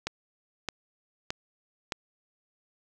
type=click train; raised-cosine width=0.2 ms; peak=-13 dBFS; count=4; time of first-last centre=0.07-1.922 s; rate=1.62 Hz; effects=none